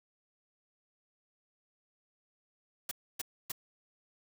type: noise bursts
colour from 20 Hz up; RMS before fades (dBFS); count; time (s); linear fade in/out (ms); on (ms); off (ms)
white; -36; 3; 2.89-3.519; 5; 23; 280
effects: none